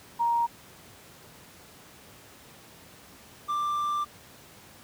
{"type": "tone pair in turn", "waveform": ["sine", "triangle"], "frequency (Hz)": [938, 1181.8], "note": ["A#5", "D6"], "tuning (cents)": [11, 10], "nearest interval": "major third", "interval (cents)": 399, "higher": "second", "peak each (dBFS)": [-22, -24], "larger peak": "first", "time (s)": [[0.19, 0.47], [3.48, 4.05]], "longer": "second", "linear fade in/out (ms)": 20, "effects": ["pink hiss -51 dBFS RMS until 4.83 s", "high-pass 80 Hz 12 dB/octave"]}